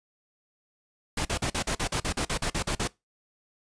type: noise bursts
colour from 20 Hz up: pink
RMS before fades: -28 dBFS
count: 14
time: 1.17-2.876 s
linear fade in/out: 5 ms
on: 81 ms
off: 44 ms
effects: noise-tail reverb RT60 0.2 s tail -21 dB re dry + resampled to 22050 Hz